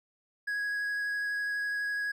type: tone with vibrato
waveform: triangle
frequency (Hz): 1661.2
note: G#6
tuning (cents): 0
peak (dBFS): -28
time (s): 0.47-2.12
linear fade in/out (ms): 10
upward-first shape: sine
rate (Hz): 12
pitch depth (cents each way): 8
effects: none